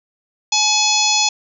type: harmonic tone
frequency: 850 Hz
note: G#5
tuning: 40 cents sharp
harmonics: 1 / 3 / 4 / 5 / 6 / 7 / 8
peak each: -21 / -21 / -21 / -21 / -21 / -21 / -21 dBFS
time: 0.52-1.29 s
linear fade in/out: 5 ms
effects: none